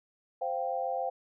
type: chord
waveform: sine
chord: C suspended fourth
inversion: none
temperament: just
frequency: 523.3 / 697.7 / 784.9 Hz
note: C5 / F5 / G5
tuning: 0 / -2 / +2 cents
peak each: -34 dBFS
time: 0.41-1.1 s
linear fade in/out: 10 ms
effects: none